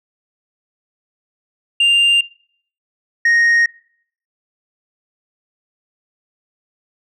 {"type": "tone pair in turn", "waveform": "sine", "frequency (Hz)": [2794, 1864.8], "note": ["F7", "A#6"], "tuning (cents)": [0, 0], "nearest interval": "perfect fifth", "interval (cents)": 700, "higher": "first", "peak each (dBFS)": -7, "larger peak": "neither", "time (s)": [[1.8, 2.21], [3.25, 3.66]], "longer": "neither", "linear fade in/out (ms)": 5, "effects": ["noise-tail reverb RT60 0.6 s tail -24 dB re dry", "tanh soft clip ceiling -9 dBFS"]}